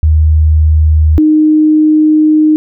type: tone pair in turn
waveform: sine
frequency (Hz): 77.78 / 308.1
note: D#2 / D#4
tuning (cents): 0 / -17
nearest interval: 2 octaves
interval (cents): 2383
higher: second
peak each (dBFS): -4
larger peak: neither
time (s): 0.03-1.18 / 1.18-2.56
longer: second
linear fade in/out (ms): 0
effects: none